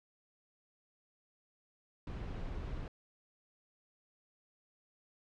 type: noise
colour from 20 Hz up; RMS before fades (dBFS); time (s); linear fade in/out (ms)
brown; -41; 2.07-2.88; 2
effects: low-pass 4000 Hz 12 dB/octave